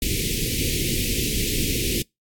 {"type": "band-stop noise", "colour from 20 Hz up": "pink", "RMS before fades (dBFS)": -24, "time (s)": [0.02, 2.02], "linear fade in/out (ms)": 2, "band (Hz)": [450, 2200], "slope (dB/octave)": 48, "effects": ["noise-tail reverb RT60 0.2 s tail -26 dB re dry", "AAC 64 kbps"]}